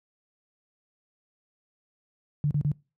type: tone bursts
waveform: sine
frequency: 146.83 Hz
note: D3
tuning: in tune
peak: -21 dBFS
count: 3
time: 2.44-2.716 s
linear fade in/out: 0 ms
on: 68 ms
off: 36 ms
effects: noise-tail reverb RT60 0.3 s tail -24 dB re dry + high-pass 60 Hz 12 dB/octave